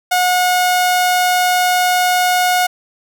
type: tone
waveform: sawtooth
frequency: 725 Hz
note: F#5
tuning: 35 cents flat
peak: -8 dBFS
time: 0.11-2.67 s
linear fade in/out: 10 ms
effects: none